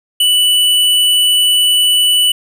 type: tone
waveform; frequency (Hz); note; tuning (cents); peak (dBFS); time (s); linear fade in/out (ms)
square; 2969; F#7; +5; -9; 0.2-2.32; 5
effects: none